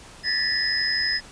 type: tone cluster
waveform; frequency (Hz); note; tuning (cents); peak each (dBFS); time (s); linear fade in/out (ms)
sine; 1725 / 1817 / 1958 / 5080; A6 / A#6 / B6 / D#8; -35 / -45 / -15 / +35; -29 / -29 / -30 / -23; 0.23-1.21; 50
effects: pink hiss -45 dBFS RMS until 1.31 s + resampled to 22050 Hz